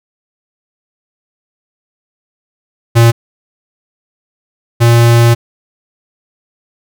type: tone pair in turn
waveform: square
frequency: 116.54 / 117.55 Hz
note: A#2 / A#2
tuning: 0 / +15 cents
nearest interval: unison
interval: 15 cents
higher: second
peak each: -4 / -5 dBFS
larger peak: first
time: 2.95-3.12 / 4.8-5.35 s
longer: second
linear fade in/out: 20 ms
effects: none